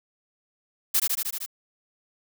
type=noise with echo; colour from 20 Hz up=blue; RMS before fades=-21 dBFS; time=0.94-1 s; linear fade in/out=10 ms; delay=77 ms; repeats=6; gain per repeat=-2 dB; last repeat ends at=1.462 s; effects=none

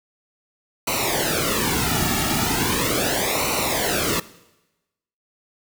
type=noise with flanger; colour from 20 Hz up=pink; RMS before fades=-22 dBFS; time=0.87-4.2 s; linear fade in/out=5 ms; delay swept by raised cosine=0.59 to 1.99 ms; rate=0.38 Hz; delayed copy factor=-0.85; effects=noise-tail reverb RT60 1.0 s tail -19 dB re dry

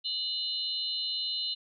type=tone cluster; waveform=sine; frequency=2946 / 3654 / 4091 Hz; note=F#7 / A#7 / C8; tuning=-8 / -35 / -40 cents; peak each=-36 / -37 / -32 dBFS; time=0.04-1.55 s; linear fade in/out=20 ms; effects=none

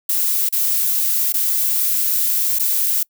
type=noise with dropouts; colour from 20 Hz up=violet; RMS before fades=-18 dBFS; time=0.09-3.03 s; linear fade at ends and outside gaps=5 ms; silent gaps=0.489-0.525 / 1.324-1.339 / 2.588-2.595 s; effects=noise-tail reverb RT60 0.1 s tail -26 dB re dry

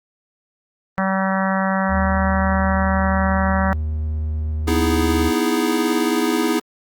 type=harmonic tone; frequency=191.4 Hz; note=G3; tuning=41 cents flat; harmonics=1 / 3 / 4 / 5 / 6 / 7 / 8 / 9 / 10; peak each=-20 / -25 / -26 / -27 / -28 / -28 / -29 / -30 / -30 dBFS; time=0.98-3.73 s; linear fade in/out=0 ms
type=tone; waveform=triangle; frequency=77.2 Hz; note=D#2; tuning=13 cents flat; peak=-18 dBFS; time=1.88-5.32 s; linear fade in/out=50 ms
type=chord; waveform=square; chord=E major seventh; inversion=second; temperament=equal; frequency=246.9 / 311.1 / 329.6 / 415.3 Hz; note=B3 / D#4 / E4 / G#4; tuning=0 / 0 / 0 / 0 cents; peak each=-23 / -23 / -23 / -24 dBFS; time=4.67-6.6 s; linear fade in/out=10 ms
effects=Opus 32 kbps

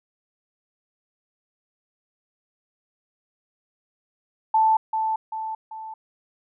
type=tone with echo; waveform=sine; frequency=880 Hz; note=A5; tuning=in tune; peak=-15 dBFS; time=4.54-4.77 s; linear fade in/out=5 ms; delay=390 ms; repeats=3; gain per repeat=-6 dB; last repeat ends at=5.94 s; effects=none

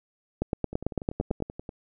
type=two click trains; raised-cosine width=2 ms; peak=-23 / -12 dBFS; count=11 / 10; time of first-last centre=0.73-1.692 / 0.42-1.423 s; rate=10.4 / 8.97 Hz; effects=none

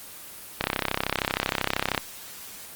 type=click train; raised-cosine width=0.3 ms; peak=-6 dBFS; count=46; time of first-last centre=0.61-1.978 s; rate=32.9 Hz; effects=white hiss -42 dBFS RMS until 2.75 s + Opus 24 kbps

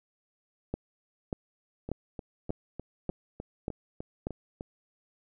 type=two click trains; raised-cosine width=2 ms; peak=-24 / -18 dBFS; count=10 / 7; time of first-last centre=1.89-4.609 / 0.74-4.269 s; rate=3.31 / 1.7 Hz; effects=none

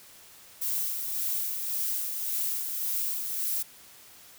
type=noise with tremolo; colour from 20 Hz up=violet; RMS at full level=-29 dBFS; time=0.61-3.63 s; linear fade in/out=10 ms; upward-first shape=sine; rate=1.8 Hz; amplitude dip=40%; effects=white hiss -52 dBFS RMS until 4.38 s

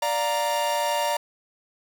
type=chord; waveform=45% pulse; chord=Bb major; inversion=first; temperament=equal; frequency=587.3 / 698.5 / 932.3 Hz; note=D5 / F5 / Bb5; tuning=0 / 0 / 0 cents; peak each=-27 / -31 / -25 dBFS; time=0.02-1.17 s; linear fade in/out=5 ms; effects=none

